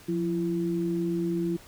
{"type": "tone pair together", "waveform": "sine", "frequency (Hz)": [175.8, 336.8], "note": ["F3", "E4"], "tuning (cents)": [12, 37], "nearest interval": "major seventh", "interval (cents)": 1125, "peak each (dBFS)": [-29, -27], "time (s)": [0.08, 1.57], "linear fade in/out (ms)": 10, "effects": ["pink hiss -51 dBFS RMS until 1.67 s"]}